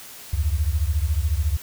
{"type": "beating tone pair", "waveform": "sine", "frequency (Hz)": [70.3, 84.3], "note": ["C#2", "E2"], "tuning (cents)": [25, 39], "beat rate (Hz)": 14, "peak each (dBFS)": [-21, -23], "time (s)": [0.33, 1.57], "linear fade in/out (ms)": 5, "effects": ["white hiss -41 dBFS RMS until 1.62 s"]}